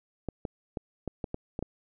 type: clicks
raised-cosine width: 2 ms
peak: -19 dBFS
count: 8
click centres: 0.287 / 0.452 / 0.772 / 1.077 / 1.242 / 1.344 / 1.591 / 1.626 s
effects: none